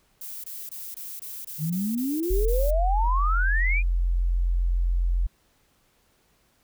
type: noise bursts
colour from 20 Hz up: violet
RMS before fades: -37 dBFS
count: 10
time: 0.21-2.708 s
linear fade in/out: 5 ms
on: 230 ms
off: 22 ms
type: exponential sweep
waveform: sine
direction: up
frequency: 146.83 to 2489 Hz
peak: -24 dBFS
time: 1.58-3.83 s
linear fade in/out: 50 ms
type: tone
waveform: sine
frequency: 43.65 Hz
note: F1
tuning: in tune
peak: -20 dBFS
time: 2.3-5.27 s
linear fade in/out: 10 ms
effects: pink hiss -65 dBFS RMS until 6.63 s